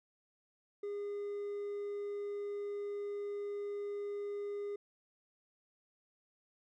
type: tone with hard clipping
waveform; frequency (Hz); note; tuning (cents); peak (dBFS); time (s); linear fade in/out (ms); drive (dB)
triangle; 408.1; G#4; -30; -38; 0.83-4.76; 5; 5
effects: none